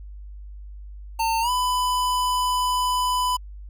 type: tone with pitch glide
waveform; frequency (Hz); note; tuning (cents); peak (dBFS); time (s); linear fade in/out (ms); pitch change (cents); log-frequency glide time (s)
square; 900 to 998.6; A5 to B5; +39 to +19; -21; 1.19-3.37; 10; +180; 1.41-1.5
effects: added 50 Hz sine -36 dBFS peak until 3.69 s